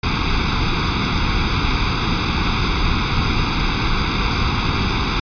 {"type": "noise with comb filter", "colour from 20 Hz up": "pink", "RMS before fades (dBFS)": -18, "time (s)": [0.03, 5.2], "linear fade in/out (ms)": 5, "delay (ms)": 0.83, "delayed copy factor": 0.85, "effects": ["resampled to 11025 Hz"]}